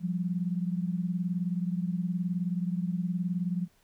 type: beating tone pair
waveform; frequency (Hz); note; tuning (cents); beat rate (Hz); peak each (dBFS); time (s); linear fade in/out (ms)
sine; 174.5 / 193.5; F3 / G3; -1 / -22; 19; -29 / -33; 0-3.68; 50
effects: pink hiss -67 dBFS RMS until 3.83 s